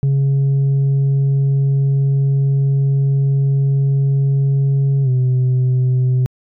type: tone with pitch glide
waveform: sine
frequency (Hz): 137.7 to 127.74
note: C#3 to C3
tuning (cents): -11 to -41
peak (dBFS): -9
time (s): 0.03-6.26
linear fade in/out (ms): 0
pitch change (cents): -130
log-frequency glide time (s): 5.03-5.09
effects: tanh soft clip ceiling -11 dBFS